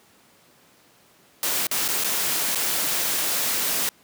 white noise with dropouts, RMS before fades -24 dBFS, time 1.43-3.89 s, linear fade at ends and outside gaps 1 ms, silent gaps 1.669-1.713 / 1.88-1.886 / 2.038-2.045 / 2.549-2.556 s, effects pink hiss -56 dBFS RMS until 4.03 s + high-pass 150 Hz 12 dB/octave

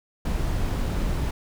brown noise, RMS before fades -25 dBFS, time 0.25-1.31 s, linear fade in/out 5 ms, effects none

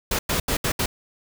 pink noise bursts at uneven times, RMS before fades -23 dBFS, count 5, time 0.11-0.19 / 0.29-0.4 / 0.48-0.57 / 0.64-0.72 / 0.79-0.86 s, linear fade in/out 5 ms, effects none

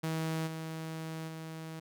sawtooth tone with level steps, 160.5 Hz, E3, 46 cents flat, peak -28 / -34 / -37 dBFS, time 0.03-1.8 s, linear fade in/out 10 ms, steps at 0.46 / 1.27 s, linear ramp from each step 20 ms, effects none

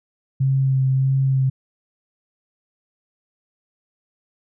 sine tone with vibrato, 133.4 Hz, C3, 34 cents sharp, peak -15 dBFS, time 0.4-1.5 s, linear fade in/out 10 ms, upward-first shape sine, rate 1.6 Hz, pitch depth 17 cents each way, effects none

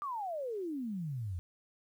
sine exponential sweep, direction down, 1208 to 82.3 Hz, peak -35 dBFS, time 0.02-1.39 s, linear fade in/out 0 ms, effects 11-bit

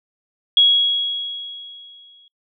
sine tone with exponential decay, 3322 Hz, G#7, in tune, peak -8 dBFS, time 0.57-2.28 s, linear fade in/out 2 ms, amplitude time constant 370 ms, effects noise-tail reverb RT60 0.1 s tail -25 dB re dry

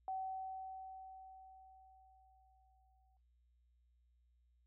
sine tone with exponential decay, 760 Hz, F#5, 46 cents sharp, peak -38 dBFS, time 0.08-3.17 s, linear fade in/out 1 ms, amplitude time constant 670 ms, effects noise-tail reverb RT60 0.3 s tail -23 dB re dry + added 60 Hz sine -70 dBFS peak until 4.66 s

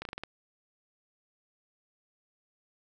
slowing click train, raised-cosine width 0.3 ms, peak -21 dBFS, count 6, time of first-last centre 0.02-0.236 s, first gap 32 ms, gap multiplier 1.15, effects none

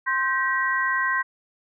sine tone cluster, 1052 / 1561 / 1912 Hz, C6 / G6 / A#6, +9 / -8 / +43 cents, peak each -25 dBFS, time 0.06-1.23 s, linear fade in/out 20 ms, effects none

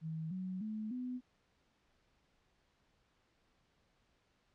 sine tone with pitch steps, 159.8 / 185.69 / 215.8 / 250.8 Hz, D#3 / F#3 / A3 / B3, +47 / +6 / -33 / +27 cents, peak -38 dBFS, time 0.01-1.21 s, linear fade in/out 50 ms, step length 300 ms, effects pink hiss -75 dBFS RMS until 4.54 s + low-pass 5000 Hz 12 dB/octave

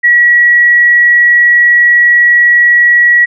sine tone, 1924 Hz, B6, 46 cents flat, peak -3 dBFS, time 0.03-3.26 s, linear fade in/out 20 ms, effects none

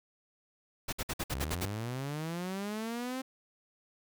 pink noise bursts, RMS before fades -34 dBFS, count 8, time 0.88-1.656 s, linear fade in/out 10 ms, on 48 ms, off 56 ms
sawtooth linear sweep, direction up, 61.74 to 264.6 Hz, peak -31 dBFS, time 1.33-3.22 s, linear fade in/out 10 ms
effects none

